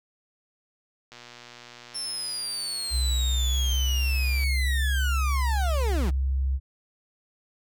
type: click train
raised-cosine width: 0.2 ms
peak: -27 dBFS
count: 399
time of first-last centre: 1.12-4.437 s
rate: 120 Hz
type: linear sweep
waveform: 30% pulse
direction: down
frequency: 5400 to 138.59 Hz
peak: -26 dBFS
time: 1.94-6.11 s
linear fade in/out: 20 ms
type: tone with pitch glide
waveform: sine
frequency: 64.1 to 66.67 Hz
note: C2 to C2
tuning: -35 to +33 cents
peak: -22 dBFS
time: 2.9-6.6 s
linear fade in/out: 50 ms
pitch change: +68 cents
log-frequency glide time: 3.29-4.36 s
effects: none